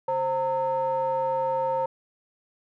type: ring-modulated tone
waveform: triangle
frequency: 193.6 Hz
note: G3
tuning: 21 cents flat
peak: -18 dBFS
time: 0.08-1.86 s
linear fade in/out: 5 ms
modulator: 721 Hz
effects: none